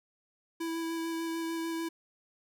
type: tone with vibrato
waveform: square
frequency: 329.6 Hz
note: E4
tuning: in tune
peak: -33 dBFS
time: 0.6-1.89 s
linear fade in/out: 10 ms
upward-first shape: square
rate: 6.7 Hz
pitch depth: 9 cents each way
effects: none